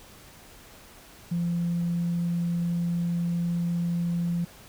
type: tone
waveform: sine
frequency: 171.9 Hz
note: F3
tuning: 27 cents flat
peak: -23 dBFS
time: 1.31-4.45 s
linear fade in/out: 10 ms
effects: tanh soft clip ceiling -20 dBFS + pink hiss -50 dBFS RMS until 4.68 s